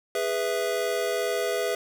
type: chord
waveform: square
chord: E major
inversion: first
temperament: just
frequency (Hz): 412 / 494.4 / 659.3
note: G#4 / B4 / E5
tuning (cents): -14 / +2 / 0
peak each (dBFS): -30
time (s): 0.15-1.75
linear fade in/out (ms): 2
effects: none